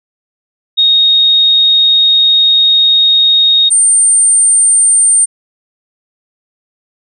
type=tone pair in turn; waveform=sine; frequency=3729 / 8890 Hz; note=A#7 / C#9; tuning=0 / +4 cents; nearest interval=octave + minor third; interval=1504 cents; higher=second; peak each=-5 dBFS; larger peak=neither; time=0.77-3.7 / 3.7-5.26 s; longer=first; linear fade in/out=20 ms; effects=none